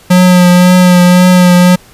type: tone with vibrato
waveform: square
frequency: 180 Hz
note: F#3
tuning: 47 cents flat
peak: -3 dBFS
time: 0.1-1.76 s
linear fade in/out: 10 ms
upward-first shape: triangle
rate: 1.9 Hz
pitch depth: 24 cents each way
effects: pink hiss -40 dBFS RMS until 1.93 s + resampled to 32000 Hz